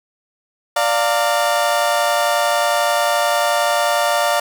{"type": "chord", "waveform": "30% pulse", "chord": "Bb major", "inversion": "first", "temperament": "equal with one note detuned", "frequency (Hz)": [587.3, 698.5, 915.3], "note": ["D5", "F5", "Bb5"], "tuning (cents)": [0, 0, -32], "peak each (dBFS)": [-16, -16, -19], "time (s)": [0.76, 4.4], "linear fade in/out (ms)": 5, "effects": []}